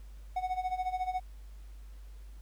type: tone with tremolo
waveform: triangle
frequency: 740 Hz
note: F#5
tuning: in tune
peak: -26 dBFS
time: 0.36-1.2 s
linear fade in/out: 5 ms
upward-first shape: sine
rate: 14 Hz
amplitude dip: 80%
effects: added 50 Hz sine -45 dBFS peak until 2.41 s + pink hiss -65 dBFS RMS until 2.41 s